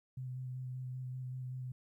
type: tone with vibrato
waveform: sine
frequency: 127.9 Hz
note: C3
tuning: 39 cents flat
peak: -39 dBFS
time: 0.17-1.72 s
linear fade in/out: 5 ms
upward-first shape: square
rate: 5.2 Hz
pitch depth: 14 cents each way
effects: 13-bit